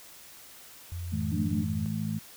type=tone with pitch glide; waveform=sine; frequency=87.31 to 90.76 Hz; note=F2 to F#2; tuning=0 to -33 cents; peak=-33 dBFS; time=0.92-1.86 s; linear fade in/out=0 ms; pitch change=+67 cents; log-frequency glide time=1.32-1.43 s
type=harmonic tone; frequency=53.5 Hz; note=A1; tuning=48 cents flat; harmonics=2 / 3 / 4; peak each=-35 / -33 / -32 dBFS; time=1.12-2.19 s; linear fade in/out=10 ms
type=chord; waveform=sine; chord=D minor; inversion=first; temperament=just; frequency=176.2 / 220.2 / 293.7 Hz; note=F3 / A3 / D4; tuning=+16 / +2 / 0 cents; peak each=-34 dBFS; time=1.31-1.65 s; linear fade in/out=20 ms
effects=white hiss -50 dBFS RMS until 2.36 s